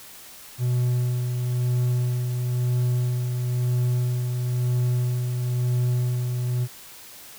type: tone with tremolo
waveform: triangle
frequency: 123.47 Hz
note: B2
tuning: in tune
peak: -17 dBFS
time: 0.58-6.68 s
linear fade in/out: 50 ms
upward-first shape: sine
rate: 1 Hz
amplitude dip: 40%
effects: white hiss -44 dBFS RMS until 7.38 s